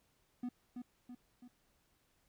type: tone with echo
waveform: triangle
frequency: 246 Hz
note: B3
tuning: 7 cents flat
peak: -35 dBFS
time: 0.43-0.49 s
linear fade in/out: 5 ms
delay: 330 ms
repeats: 3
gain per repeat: -5 dB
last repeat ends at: 1.48 s
effects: pink hiss -75 dBFS RMS until 2.28 s